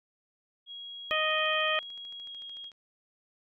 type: tone with pitch glide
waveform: sine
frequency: 3300 to 3275 Hz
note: G#7 to G#7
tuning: -12 to -25 cents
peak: -40 dBFS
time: 0.66-2.72 s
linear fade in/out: 50 ms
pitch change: -13 cents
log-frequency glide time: 2.24-2.39 s
type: harmonic tone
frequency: 622.3 Hz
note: D#5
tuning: in tune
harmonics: 1 / 2 / 3 / 4 / 5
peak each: -32 / -32 / -32 / -32 / -32 dBFS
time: 1.11-1.79 s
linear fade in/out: 0 ms
type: click train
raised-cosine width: 0.2 ms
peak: -39 dBFS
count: 20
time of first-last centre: 1.31-2.717 s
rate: 13.5 Hz
effects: none